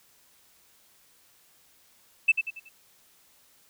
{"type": "tone with echo", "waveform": "sine", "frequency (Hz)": 2637, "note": "E7", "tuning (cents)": 0, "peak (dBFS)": -14, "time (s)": [2.28, 2.32], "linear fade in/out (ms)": 10, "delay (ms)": 93, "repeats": 4, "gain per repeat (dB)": -8, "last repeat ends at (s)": 2.692, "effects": ["tanh soft clip ceiling -11 dBFS", "white hiss -61 dBFS RMS until 3.69 s"]}